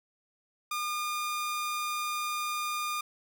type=tone; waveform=sawtooth; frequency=1212 Hz; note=D#6; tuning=46 cents flat; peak=-27 dBFS; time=0.71-3.01 s; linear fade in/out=5 ms; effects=none